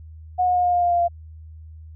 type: tone with pitch steps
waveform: sine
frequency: 728 / 722.6 / 717.1 / 711.8 / 706.5 / 701.2 / 695.9 / 690.7 Hz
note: F#5 / F#5 / F5 / F5 / F5 / F5 / F5 / F5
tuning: -28 / -41 / +46 / +33 / +20 / +7 / -6 / -19 cents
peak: -16 dBFS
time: 0.38-1.084 s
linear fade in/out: 20 ms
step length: 88 ms
effects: added 79 Hz sine -38 dBFS peak until 1.95 s